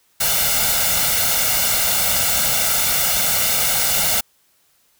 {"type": "noise with comb filter", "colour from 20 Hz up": "white", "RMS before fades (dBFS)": -18, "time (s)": [0.2, 4.21], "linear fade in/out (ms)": 10, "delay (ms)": 1.4, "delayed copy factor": 0.75, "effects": ["white hiss -60 dBFS RMS until 4.99 s"]}